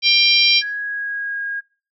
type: harmonic tone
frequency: 792 Hz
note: G5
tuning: 18 cents sharp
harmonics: 3 / 4 / 5 / 6 / 7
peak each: -16 / -17 / -18 / -19 / -19 dBFS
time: 0.02-0.63 s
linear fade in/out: 50 ms
type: tone with pitch glide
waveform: sine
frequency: 1661.2 to 1632.7 Hz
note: G#6 to G#6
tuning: 0 to -30 cents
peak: -22 dBFS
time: 0.61-1.61 s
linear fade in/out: 20 ms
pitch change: -30 cents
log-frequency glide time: 0.79-1.43 s
effects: noise-tail reverb RT60 0.4 s tail -24 dB re dry